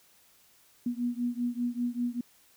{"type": "beating tone pair", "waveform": "sine", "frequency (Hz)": [239.9, 245], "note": ["A#3", "B3"], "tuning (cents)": [50, -14], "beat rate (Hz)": 5.1, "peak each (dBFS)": [-31, -32], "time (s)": [0.86, 2.21], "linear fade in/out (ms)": 5, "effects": ["white hiss -62 dBFS RMS until 2.56 s"]}